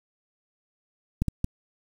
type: clicks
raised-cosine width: 5 ms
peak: -11 / -13 / -12 dBFS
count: 3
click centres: 1.22 / 1.283 / 1.444 s
effects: 7-bit